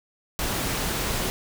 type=noise; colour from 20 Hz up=pink; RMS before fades=-27 dBFS; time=0.39-1.3 s; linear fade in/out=0 ms; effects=none